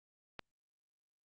click, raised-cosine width 0.3 ms, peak -26 dBFS, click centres 0.393 s, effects Opus 48 kbps

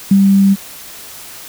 sine tone with ADSR envelope, 196.3 Hz, G3, 3 cents sharp, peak -4 dBFS, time 0.11-0.56 s, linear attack 5 ms, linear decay 66 ms, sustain -2 dB, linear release 36 ms, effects white hiss -33 dBFS RMS until 1.48 s

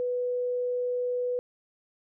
sine tone, 493.9 Hz, B4, in tune, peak -26 dBFS, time 0-1.39 s, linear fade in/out 0 ms, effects none

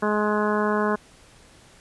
harmonic tone, 210.4 Hz, G#3, 23 cents sharp, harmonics 1 / 2 / 3 / 4 / 5 / 6 / 7 / 8, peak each -25 / -25 / -29 / -32 / -27 / -34 / -31 / -35 dBFS, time 0.02-0.96 s, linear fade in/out 10 ms, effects pink hiss -52 dBFS RMS until 1.8 s + resampled to 24000 Hz

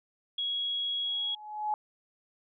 sine tone, 3322 Hz, G#7, in tune, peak -29 dBFS, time 0.38-1.35 s, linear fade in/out 5 ms
sine tone with exponential growth, 847 Hz, G#5, 34 cents sharp, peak -25 dBFS, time 1.05-1.74 s, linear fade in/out 1 ms, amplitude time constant 150 ms
effects none

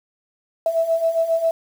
sine beating tone pair, 653 / 660.4 Hz, E5 / E5, -17 / +3 cents, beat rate 7.4 Hz, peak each -23 / -18 dBFS, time 0.66-1.51 s, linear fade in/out 2 ms, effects 7-bit

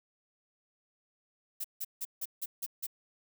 violet noise bursts, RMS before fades -36 dBFS, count 7, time 1.6-2.868 s, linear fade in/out 10 ms, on 44 ms, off 160 ms, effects none

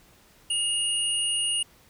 sine tone pair together, 2854 / 9273 Hz, F7 / D9, +37 / -23 cents, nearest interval octave + minor sixth, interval 2040 cents, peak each -25 / -28 dBFS, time 0.5-1.63 s, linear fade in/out 5 ms, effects pink hiss -57 dBFS RMS until 1.89 s

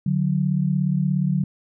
sine tone pair together, 147.22 / 184.2 Hz, D3 / F#3, +5 / -7 cents, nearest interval major third, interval 388 cents, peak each -21 dBFS, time 0.06-1.44 s, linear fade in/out 5 ms, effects none

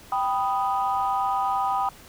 sine chord, G augmented, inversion none, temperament equal, 784 / 987.8 / 1244.5 Hz, G5 / B5 / D#6, 0 / 0 / 0 cents, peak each -24 / -26 / -27 dBFS, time 0.12-1.89 s, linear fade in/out 2 ms, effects tanh soft clip ceiling -14 dBFS + pink hiss -48 dBFS RMS until 2.08 s

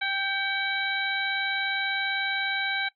harmonic tone with a mistuned harmonic, 785 Hz, G5, 2 cents sharp, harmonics 1 / 2 / 3 / 4 / 5, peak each -34 / -29 / -31 / -39 / -33 dBFS, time 0.01-2.89 s, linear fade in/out 10 ms, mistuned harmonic 3, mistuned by -57 cents, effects noise-tail reverb RT60 0.1 s tail -18 dB re dry

